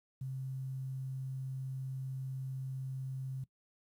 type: tone with quantisation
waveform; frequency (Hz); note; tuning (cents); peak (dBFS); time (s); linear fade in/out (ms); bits
sine; 132.2; C3; +18; -37; 0.21-3.44; 5; 11
effects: noise-tail reverb RT60 0.1 s tail -19 dB re dry